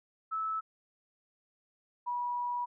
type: tone pair in turn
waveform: sine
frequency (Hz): 1306 / 971.4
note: E6 / B5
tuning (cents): -17 / -29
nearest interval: perfect fourth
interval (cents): 512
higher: first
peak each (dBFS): -31 / -31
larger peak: neither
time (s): 0.31-0.61 / 2.06-2.66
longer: second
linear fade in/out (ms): 20
effects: none